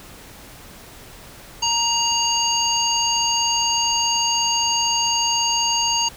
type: harmonic tone with a mistuned harmonic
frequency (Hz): 933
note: A#5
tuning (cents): +1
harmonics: 1 / 3 / 5 / 7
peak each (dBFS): -23 / -23 / -23 / -23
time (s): 1.62-6.09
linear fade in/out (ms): 10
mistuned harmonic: 3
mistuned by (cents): +19
effects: pink hiss -42 dBFS RMS until 6.16 s